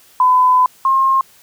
sine tone pair in turn, 1008 / 1067.9 Hz, B5 / C6, +35 / +35 cents, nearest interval minor second, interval 100 cents, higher second, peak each -8 / -10 dBFS, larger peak first, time 0.2-0.66 / 0.85-1.21 s, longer first, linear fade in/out 2 ms, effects white hiss -48 dBFS RMS until 1.42 s

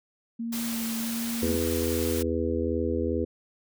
sine tone with vibrato, 230 Hz, A#3, 23 cents flat, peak -29 dBFS, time 0.39-1.56 s, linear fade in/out 10 ms, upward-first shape sine, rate 1.4 Hz, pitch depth 18 cents each way
white noise, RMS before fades -35 dBFS, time 0.52-2.23 s, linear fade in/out 10 ms
harmonic tone, 82.4 Hz, E2, in tune, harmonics 1 / 3 / 4 / 5 / 6, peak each -31 / -31 / -31 / -31 / -31 dBFS, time 1.42-3.25 s, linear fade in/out 10 ms
effects none

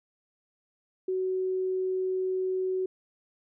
sine tone, 373.7 Hz, F#4, 17 cents sharp, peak -26 dBFS, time 1.08-2.86 s, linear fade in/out 5 ms, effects none

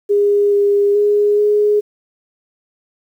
sine tone with pitch steps, 408 / 405.3 / 413.4 / 417.3 Hz, G#4 / G#4 / G#4 / G#4, -31 / -42 / -8 / +8 cents, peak -10 dBFS, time 0.09-1.81 s, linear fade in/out 20 ms, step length 430 ms, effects 8-bit

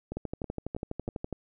two click trains, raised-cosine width 2 ms, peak -22 / -20 dBFS, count 4 / 15, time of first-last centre 0.12-1.088 / 0.17-1.327 s, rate 3.1 / 12.1 Hz, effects none

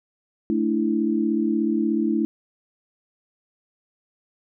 sine chord, A suspended fourth, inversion none, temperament just, 220 / 293.3 / 330 Hz, A3 / D4 / E4, 0 / -2 / +2 cents, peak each -23 / -25 / -23 dBFS, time 0.5-2.25 s, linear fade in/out 0 ms, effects none

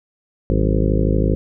harmonic tone with a mistuned harmonic, 52.6 Hz, G#1, 23 cents sharp, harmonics 1 / 2 / 3 / 4 / 5 / 6 / 7 / 8 / 9 / 10, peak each -18 / -21 / -23 / -24 / -25 / -26 / -26 / -27 / -28 / -28 dBFS, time 0.5-1.35 s, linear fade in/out 0 ms, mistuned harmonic 4, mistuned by -140 cents, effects none

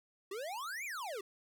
square exponential two-way sweep, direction up then down, 370 to 2480 to 370 Hz, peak -40 dBFS, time 0.31-1.21 s, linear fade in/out 5 ms, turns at 0.85 s, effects none

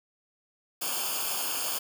white noise with comb filter, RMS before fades -31 dBFS, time 0.81-1.79 s, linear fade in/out 10 ms, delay 0.51 ms, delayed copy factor -0.9, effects none

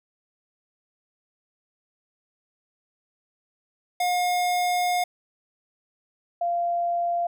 square / sine tone pair in turn, 716 / 692 Hz, F5 / F5, +43 / -16 cents, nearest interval minor second, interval 59 cents, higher first, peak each -22 dBFS, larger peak neither, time 4-5.04 / 6.41-7.27 s, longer first, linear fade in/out 5 ms, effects none

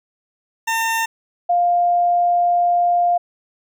20% pulse / sine tone pair in turn, 906 / 701.5 Hz, A#5 / F5, -50 / +8 cents, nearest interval major third, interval 442 cents, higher first, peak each -13 dBFS, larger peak neither, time 0.67-1.06 / 1.49-3.18 s, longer second, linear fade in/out 10 ms, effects none

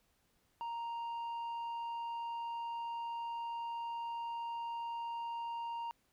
sine tone with tanh clipping, 932.3 Hz, A#5, in tune, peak -39 dBFS, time 0.61-5.91 s, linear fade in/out 0 ms, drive 5 dB, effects pink hiss -75 dBFS RMS until 6.12 s

